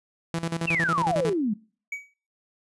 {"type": "tone with tremolo", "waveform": "sawtooth", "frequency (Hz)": 166.3, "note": "E3", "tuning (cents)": 16, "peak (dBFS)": -21, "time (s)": [0.34, 1.33], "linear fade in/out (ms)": 0, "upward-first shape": "square", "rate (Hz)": 11, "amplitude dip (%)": 80}
{"type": "exponential sweep", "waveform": "sine", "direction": "down", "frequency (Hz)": [2794, 195.6], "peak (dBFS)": -22, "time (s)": [0.67, 1.54], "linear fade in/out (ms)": 10}
{"type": "tone with exponential decay", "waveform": "triangle", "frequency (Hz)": 2266, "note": "C#7", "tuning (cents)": 37, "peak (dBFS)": -25, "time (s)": [1.92, 2.14], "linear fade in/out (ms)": 5, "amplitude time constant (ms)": 46}
{"effects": ["noise-tail reverb RT60 0.4 s tail -23 dB re dry", "resampled to 24000 Hz"]}